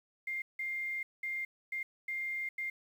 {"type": "tone bursts at uneven times", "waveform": "sine", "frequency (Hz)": 2109, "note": "C7", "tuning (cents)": 13, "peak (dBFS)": -34, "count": 6, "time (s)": [[0.27, 0.42], [0.59, 1.03], [1.23, 1.45], [1.72, 1.83], [2.08, 2.49], [2.58, 2.7]], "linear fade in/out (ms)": 5, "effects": ["10-bit"]}